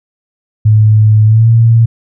sine tone with pitch glide, 107.7 to 114.77 Hz, A2 to A#2, -37 to -27 cents, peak -3 dBFS, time 0.65-1.86 s, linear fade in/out 10 ms, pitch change +110 cents, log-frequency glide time 1.25-1.48 s, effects none

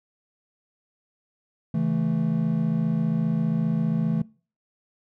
triangle chord, A major, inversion first, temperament just, 137.5 / 165 / 220 Hz, C#3 / E3 / A3, -14 / +2 / 0 cents, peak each -28 / -22 / -24 dBFS, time 1.74-4.22 s, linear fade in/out 5 ms, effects noise-tail reverb RT60 0.4 s tail -23 dB re dry

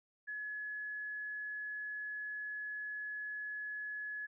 sine tone, 1698 Hz, G#6, 38 cents sharp, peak -39 dBFS, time 0.27-4.27 s, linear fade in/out 20 ms, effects none

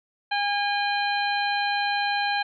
harmonic tone with a mistuned harmonic, 814 Hz, G#5, 35 cents flat, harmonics 1 / 2 / 3 / 4 / 5, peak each -25 / -28 / -32 / -34 / -32 dBFS, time 0.31-2.43 s, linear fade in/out 10 ms, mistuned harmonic 4, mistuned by -71 cents, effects none

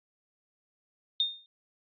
sine tone with exponential decay, 3654 Hz, A#7, 35 cents flat, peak -21 dBFS, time 1.2-1.46 s, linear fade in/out 1 ms, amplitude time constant 56 ms, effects AAC 48 kbps

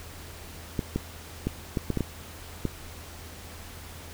clicks, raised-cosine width 3 ms, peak -13 dBFS, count 8, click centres 0.792 / 0.96 / 1.47 / 1.772 / 1.903 / 1.973 / 2.007 / 2.653 s, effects added 82 Hz sine -45 dBFS peak until 4.13 s + pink hiss -45 dBFS RMS until 4.13 s

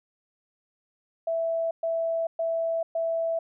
sine tone bursts, 660 Hz, E5, 2 cents sharp, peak -24 dBFS, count 4, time 1.27-3.39 s, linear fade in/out 5 ms, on 440 ms, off 120 ms, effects none

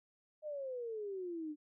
sine exponential sweep, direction down, 622.3 to 293.7 Hz, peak -39 dBFS, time 0.42-1.56 s, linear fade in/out 50 ms, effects none

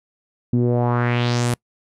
sawtooth tone with low-pass filter sweep, 120.8 Hz, B2, 38 cents flat, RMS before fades -19 dBFS, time 0.53-1.54 s, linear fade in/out 0 ms, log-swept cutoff 250 to 11000 Hz, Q 2.7, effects noise-tail reverb RT60 0.1 s tail -26 dB re dry

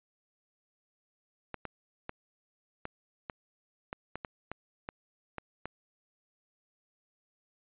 clicks, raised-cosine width 0.5 ms, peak -22 dBFS, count 12, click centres 1.543 / 1.653 / 2.094 / 2.854 / 3.298 / 3.929 / 4.156 / 4.248 / 4.516 / 4.889 / 5.383 / 5.656 s, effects resampled to 8000 Hz

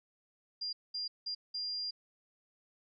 sine tone bursts at uneven times, 4800 Hz, D8, 37 cents sharp, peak -35 dBFS, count 4, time 0.61-0.73 / 0.94-1.08 / 1.26-1.35 / 1.54-1.91 s, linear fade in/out 10 ms, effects none

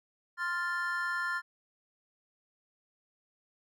triangle chord, F major, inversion second, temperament equal, 1046.5 / 1396.9 / 1760 Hz, C6 / F6 / A6, 0 / 0 / 0 cents, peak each -36 / -32 / -33 dBFS, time 0.37-1.42 s, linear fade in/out 50 ms, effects none

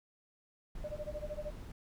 brown noise, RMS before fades -45 dBFS, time 0.75-1.72 s, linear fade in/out 5 ms
sine tone with tremolo, 600 Hz, D5, 37 cents sharp, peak -36 dBFS, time 0.84-1.52 s, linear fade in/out 0 ms, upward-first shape sine, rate 13 Hz, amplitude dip 100%
effects none

